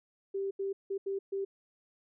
sine tone bursts at uneven times, 391.9 Hz, G4, in tune, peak -31 dBFS, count 5, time 0.34-0.51 / 0.59-0.73 / 0.9-0.98 / 1.06-1.19 / 1.32-1.45 s, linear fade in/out 10 ms, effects none

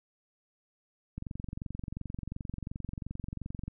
click train, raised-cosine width 5 ms, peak -25 dBFS, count 58, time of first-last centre 1.18-3.68 s, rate 22.8 Hz, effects none

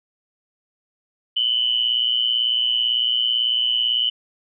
sine tone pair together, 2961 / 3079 Hz, F#7 / G7, +1 / -32 cents, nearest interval minor second, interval 67 cents, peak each -19 / -22 dBFS, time 1.36-4.1 s, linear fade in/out 10 ms, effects none

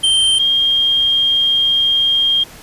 square / sine tone pair in turn, 3136 / 3217 Hz, G7 / G7, 0 / +44 cents, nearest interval unison, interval 44 cents, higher second, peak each -11 dBFS, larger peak neither, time 0.03-0.39 / 0.39-2.44 s, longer second, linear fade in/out 10 ms, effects pink hiss -38 dBFS RMS until 2.62 s + resampled to 32000 Hz

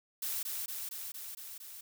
blue noise with echo, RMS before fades -36 dBFS, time 0.22-0.43 s, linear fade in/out 5 ms, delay 230 ms, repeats 6, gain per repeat -2 dB, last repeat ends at 1.81 s, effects none

